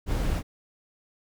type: noise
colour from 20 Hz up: brown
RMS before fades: -26 dBFS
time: 0.06-0.43 s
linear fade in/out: 50 ms
effects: none